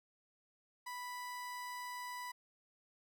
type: tone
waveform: 30% pulse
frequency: 987.8 Hz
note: B5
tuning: in tune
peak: -40 dBFS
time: 0.86-2.32 s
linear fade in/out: 10 ms
effects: none